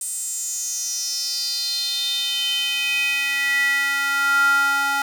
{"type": "tone with high-pass filter sweep", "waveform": "square", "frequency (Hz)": 278.8, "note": "C#4", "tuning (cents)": 10, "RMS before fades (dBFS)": -22, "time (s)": [0.01, 5.02], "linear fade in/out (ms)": 2, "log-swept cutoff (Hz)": [8500, 1100], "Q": 6.4, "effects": []}